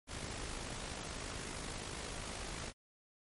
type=noise with amplitude modulation; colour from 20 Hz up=pink; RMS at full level=-41 dBFS; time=0.07-2.73 s; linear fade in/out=50 ms; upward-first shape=sine; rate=52.2 Hz; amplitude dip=50%; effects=MP3 48 kbps